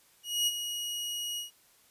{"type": "tone with ADSR envelope", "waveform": "sawtooth", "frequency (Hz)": 2895, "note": "F#7", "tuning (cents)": -38, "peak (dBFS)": -21, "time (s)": [0.23, 1.51], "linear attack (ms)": 240, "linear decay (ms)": 35, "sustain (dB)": -9, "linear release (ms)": 130, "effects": ["white hiss -63 dBFS RMS until 1.9 s", "resampled to 32000 Hz"]}